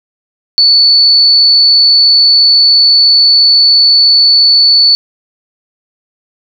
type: tone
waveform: sine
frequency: 4463 Hz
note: C#8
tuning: 11 cents sharp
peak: -3 dBFS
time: 0.58-4.95 s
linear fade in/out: 0 ms
effects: none